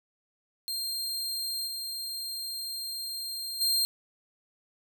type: tone with level steps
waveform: sawtooth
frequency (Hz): 4191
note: C8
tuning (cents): +2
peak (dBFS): -28 / -31 / -21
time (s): 0.68-3.85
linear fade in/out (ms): 0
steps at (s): 1.66 / 3.6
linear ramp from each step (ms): 20
effects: none